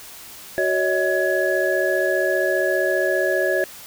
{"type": "tone cluster", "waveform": "sine", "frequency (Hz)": [372.8, 560, 635, 1681], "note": ["F#4", "C#5", "D#5", "G#6"], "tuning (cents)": [13, 18, 35, 20], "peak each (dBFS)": -23, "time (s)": [0.58, 3.64], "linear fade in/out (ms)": 0, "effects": ["white hiss -40 dBFS RMS until 3.86 s"]}